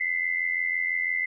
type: tone pair together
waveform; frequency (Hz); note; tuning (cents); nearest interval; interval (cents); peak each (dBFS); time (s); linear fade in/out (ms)
sine; 2006 / 2092; B6 / C7; +26 / -1; minor second; 73; -27; 0-1.26; 10
effects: none